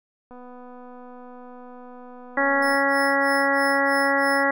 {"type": "click train", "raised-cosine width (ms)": 1, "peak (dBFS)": -31, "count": 606, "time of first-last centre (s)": [0.31, 2.75], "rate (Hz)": 248}
{"type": "harmonic tone", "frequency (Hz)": 277.2, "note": "C#4", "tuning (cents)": 0, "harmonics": [1, 2, 3, 4, 5, 6, 7], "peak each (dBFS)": [-27, -24, -26, -28, -28, -26, -24], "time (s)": [2.37, 4.51], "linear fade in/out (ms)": 5}
{"type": "tone with tremolo", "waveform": "sawtooth", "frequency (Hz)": 5230, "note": "E8", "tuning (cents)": -15, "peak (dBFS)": -30, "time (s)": [2.62, 4.44], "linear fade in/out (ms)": 5, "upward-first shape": "sine", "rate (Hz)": 3.1, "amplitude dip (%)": 100}
{"effects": []}